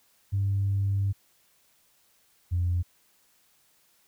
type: tone pair in turn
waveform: sine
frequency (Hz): 98.9 / 88.11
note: G2 / F2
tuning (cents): +16 / +16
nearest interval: major second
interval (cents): 200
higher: first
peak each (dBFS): -22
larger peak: neither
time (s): 0.32-1.13 / 2.51-2.83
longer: first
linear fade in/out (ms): 20
effects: tanh soft clip ceiling -19 dBFS + white hiss -65 dBFS RMS until 4.07 s